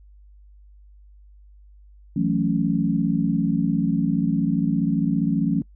sine chord, F# minor seventh, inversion third, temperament equal, 164.81 / 185 / 220 / 277.2 Hz, E3 / F#3 / A3 / C#4, 0 / 0 / 0 / 0 cents, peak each -24 dBFS, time 2.16-5.62 s, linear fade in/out 5 ms, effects noise-tail reverb RT60 0.1 s tail -26 dB re dry + added 50 Hz sine -46 dBFS peak until 5.75 s

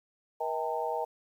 harmonic tone with a mistuned harmonic, 159.2 Hz, D#3, 40 cents sharp, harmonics 3 / 4 / 5 / 6, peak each -35 / -35 / -35 / -35 dBFS, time 0.4-1.05 s, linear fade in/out 10 ms, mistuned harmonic 6, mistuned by -93 cents, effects 10-bit

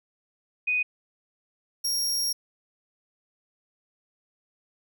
sine / sawtooth tone pair in turn, 2489 / 5588 Hz, D#7 / F8, 0 / 0 cents, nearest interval octave + major second, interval 1400 cents, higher second, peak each -22 dBFS, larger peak neither, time 0.67-0.83 / 1.84-2.33 s, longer second, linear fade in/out 10 ms, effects none

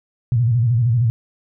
sine tone with vibrato, 118.2 Hz, A#2, 24 cents sharp, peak -13 dBFS, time 0.32-1.1 s, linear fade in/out 0 ms, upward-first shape square, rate 13 Hz, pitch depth 98 cents each way, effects none

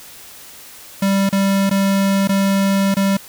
square tone with dropouts, 196 Hz, G3, in tune, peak -14 dBFS, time 1.02-3.17 s, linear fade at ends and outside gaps 5 ms, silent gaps 1.292-1.326 / 1.696-1.71 / 2.275-2.291 / 2.943-2.967 s, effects white hiss -39 dBFS RMS until 3.28 s

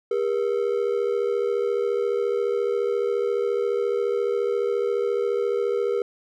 triangle ring-modulated tone, 440 Hz, A4, in tune, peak -16 dBFS, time 0.11-6.02 s, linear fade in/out 2 ms, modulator 37.2 Hz, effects none

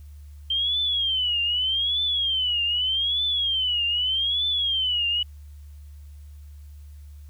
sine tone with vibrato, 3136 Hz, G7, in tune, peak -21 dBFS, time 0.5-5.23 s, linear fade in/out 5 ms, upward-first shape triangle, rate 0.82 Hz, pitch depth 210 cents each way, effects added 73 Hz sine -40 dBFS peak until 7.29 s + white hiss -63 dBFS RMS until 7.29 s

